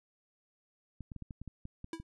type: clicks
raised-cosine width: 5 ms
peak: -31 dBFS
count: 10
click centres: 1.007 / 1.118 / 1.163 / 1.223 / 1.308 / 1.416 / 1.477 / 1.654 / 1.844 / 2 s
type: tone with exponential decay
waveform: square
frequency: 327.6 Hz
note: E4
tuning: 11 cents flat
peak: -35 dBFS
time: 1.93-2.03 s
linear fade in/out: 2 ms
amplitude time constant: 21 ms
effects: resampled to 24000 Hz

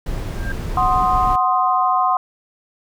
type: noise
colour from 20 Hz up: brown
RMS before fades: -24 dBFS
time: 0.06-1.36 s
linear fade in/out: 5 ms
type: tone with exponential growth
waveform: sine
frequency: 1595 Hz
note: G6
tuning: 30 cents sharp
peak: -23 dBFS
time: 0.26-0.52 s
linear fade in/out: 2 ms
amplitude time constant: 55 ms
type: chord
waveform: sine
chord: C diminished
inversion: second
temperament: equal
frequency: 740 / 1046.5 / 1244.5 Hz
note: Gb5 / C6 / Eb6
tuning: 0 / 0 / 0 cents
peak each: -18 / -17 / -21 dBFS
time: 0.77-2.17 s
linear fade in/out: 2 ms
effects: none

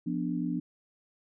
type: chord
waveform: sine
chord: B diminished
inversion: second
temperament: equal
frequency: 174.61 / 246.9 / 293.7 Hz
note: F3 / B3 / D4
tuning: 0 / 0 / 0 cents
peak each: -33 dBFS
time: 0.06-0.6 s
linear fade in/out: 10 ms
effects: none

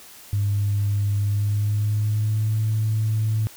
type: tone with pitch glide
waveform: sine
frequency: 101.7 to 109 Hz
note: G#2 to A2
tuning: -36 to -16 cents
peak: -18 dBFS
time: 0.33-3.47 s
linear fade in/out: 0 ms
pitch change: +120 cents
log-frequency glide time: 1.19-2.58 s
effects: tanh soft clip ceiling -14 dBFS + white hiss -45 dBFS RMS until 3.56 s

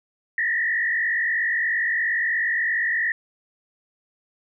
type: tone with frequency modulation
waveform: sine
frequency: 1859 Hz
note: A#6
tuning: 5 cents flat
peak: -20 dBFS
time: 0.38-3.12 s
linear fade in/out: 2 ms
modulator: 48.5 Hz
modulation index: 1.9
effects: none

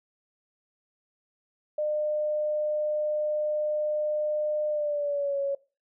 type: tone with pitch glide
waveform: sine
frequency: 604 to 557.1 Hz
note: D5 to C#5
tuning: +48 to +9 cents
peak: -25 dBFS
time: 1.78-5.55 s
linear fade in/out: 5 ms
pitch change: -139 cents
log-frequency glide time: 4.69-5.39 s
effects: noise-tail reverb RT60 0.3 s tail -20 dB re dry

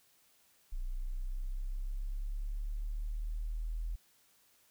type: exponential sweep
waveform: sine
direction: up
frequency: 30.12 to 41.2 Hz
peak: -34 dBFS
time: 0.72-3.96 s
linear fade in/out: 10 ms
effects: white hiss -68 dBFS RMS until 4.7 s

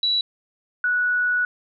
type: tone pair in turn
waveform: sine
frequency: 3927 / 1471 Hz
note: B7 / F#6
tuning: -11 / -11 cents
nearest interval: octave + perfect fourth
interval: 1700 cents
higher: first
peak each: -18 / -18 dBFS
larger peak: neither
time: 0.03-0.21 / 0.84-1.45 s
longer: second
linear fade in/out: 2 ms
effects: none

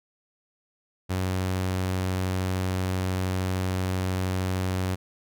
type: tone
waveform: sawtooth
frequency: 93 Hz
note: F#2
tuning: 9 cents sharp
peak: -21 dBFS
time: 1.09-4.96 s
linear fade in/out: 20 ms
effects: none

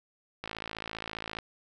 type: click train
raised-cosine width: 0.3 ms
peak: -20 dBFS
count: 53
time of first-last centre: 0.44-1.387 s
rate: 54.9 Hz
effects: none

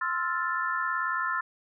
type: chord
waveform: sine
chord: F major seventh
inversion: second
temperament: equal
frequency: 1046.5 / 1318.5 / 1396.9 / 1760 Hz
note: C6 / E6 / F6 / A6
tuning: 0 / 0 / 0 / 0 cents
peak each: -32 dBFS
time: 0.01-1.41 s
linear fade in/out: 5 ms
effects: none

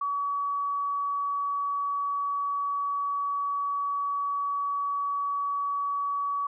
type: tone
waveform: sine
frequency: 1135 Hz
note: C#6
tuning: 41 cents sharp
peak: -26 dBFS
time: 0.01-6.47 s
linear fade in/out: 5 ms
effects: none

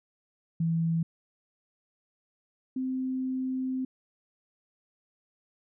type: tone pair in turn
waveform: sine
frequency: 164.81 / 259.4 Hz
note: E3 / C4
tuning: 0 / -15 cents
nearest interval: minor sixth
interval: 785 cents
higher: second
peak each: -24 / -28 dBFS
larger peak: first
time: 0.6-1.03 / 2.76-3.85 s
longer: second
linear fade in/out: 5 ms
effects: none

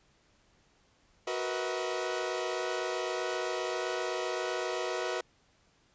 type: chord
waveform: sawtooth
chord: B major seventh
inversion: second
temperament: equal with one note detuned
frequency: 370 / 466.2 / 493.9 / 638.6 Hz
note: F#4 / A#4 / B4 / D#5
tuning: 0 / 0 / 0 / +45 cents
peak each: -32 / -36 / -33 / -33 dBFS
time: 1.27-5.21 s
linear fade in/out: 5 ms
effects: pink hiss -67 dBFS RMS until 5.94 s + resampled to 16000 Hz

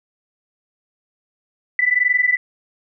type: tone pair together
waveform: sine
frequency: 1975.5 / 1997.3 Hz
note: B6 / B6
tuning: 0 / +19 cents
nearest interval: unison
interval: 19 cents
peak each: -17 dBFS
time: 1.79-2.37 s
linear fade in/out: 2 ms
effects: none

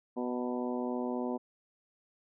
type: harmonic tone with a mistuned harmonic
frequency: 123.6 Hz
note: B2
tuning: 2 cents sharp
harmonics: 2 / 3 / 4 / 5 / 6 / 7 / 8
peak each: -34 / -38 / -40 / -42 / -44 / -45 / -46 dBFS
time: 0.16-1.38 s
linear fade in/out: 20 ms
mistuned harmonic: 7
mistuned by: +38 cents
effects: none

